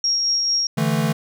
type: tone with tremolo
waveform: sine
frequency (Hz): 5588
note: F8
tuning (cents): 0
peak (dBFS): -16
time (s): 0.04-0.67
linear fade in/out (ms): 2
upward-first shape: sine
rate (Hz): 4.5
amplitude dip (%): 25
type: chord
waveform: square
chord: D suspended second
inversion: none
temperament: equal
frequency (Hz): 146.83 / 164.81 / 220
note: D3 / E3 / A3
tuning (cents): 0 / 0 / 0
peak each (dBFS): -23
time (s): 0.77-1.13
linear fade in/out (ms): 10
effects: none